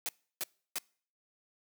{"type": "noise bursts", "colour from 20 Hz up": "white", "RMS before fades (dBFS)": -35, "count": 3, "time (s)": [0.06, 0.784], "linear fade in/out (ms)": 0, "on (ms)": 28, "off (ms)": 320, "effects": ["noise-tail reverb RT60 0.5 s tail -26 dB re dry", "high-pass 200 Hz 12 dB/octave"]}